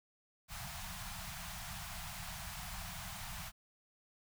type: band-stop noise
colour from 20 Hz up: pink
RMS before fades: -45 dBFS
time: 0.48-3.52 s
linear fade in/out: 50 ms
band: 200 to 650 Hz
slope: 96 dB/octave
effects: none